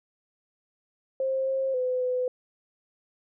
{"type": "tone with pitch steps", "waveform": "sine", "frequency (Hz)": [530, 533, 506, 503], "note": ["C5", "C5", "B4", "B4"], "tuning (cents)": [22, 32, 42, 32], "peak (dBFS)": -24, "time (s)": [1.2, 2.28], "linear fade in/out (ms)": 2, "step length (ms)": 270, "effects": []}